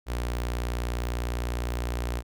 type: tone with notch filter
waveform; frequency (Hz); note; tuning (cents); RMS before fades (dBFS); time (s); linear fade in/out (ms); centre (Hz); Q
sawtooth; 59.9; A#1; +48; -30; 0.06-2.23; 50; 170; 1.2
effects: none